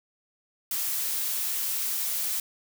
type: noise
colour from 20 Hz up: blue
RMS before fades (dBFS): -29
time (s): 0.71-2.4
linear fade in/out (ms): 2
effects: none